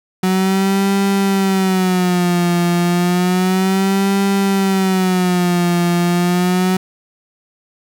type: tone with vibrato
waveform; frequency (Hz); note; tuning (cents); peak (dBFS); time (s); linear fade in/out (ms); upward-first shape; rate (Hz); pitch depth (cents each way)
35% pulse; 185; F#3; 0; -11; 0.23-6.77; 5; sine; 0.31; 110
effects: none